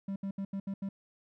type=tone bursts at uneven times; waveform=triangle; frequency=196 Hz; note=G3; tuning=in tune; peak=-31 dBFS; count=6; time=0.08-0.16 / 0.23-0.31 / 0.38-0.45 / 0.53-0.6 / 0.67-0.74 / 0.82-0.89 s; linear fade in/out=5 ms; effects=none